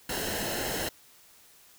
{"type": "noise with comb filter", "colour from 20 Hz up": "pink", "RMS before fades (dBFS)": -32, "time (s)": [0.09, 0.89], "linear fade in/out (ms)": 5, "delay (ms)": 0.85, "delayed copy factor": -0.65, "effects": ["white hiss -57 dBFS RMS until 1.78 s"]}